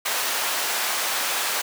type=high-pass noise; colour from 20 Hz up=pink; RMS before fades=-25 dBFS; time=0.05-1.62 s; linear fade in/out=10 ms; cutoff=820 Hz; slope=12 dB/octave; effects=none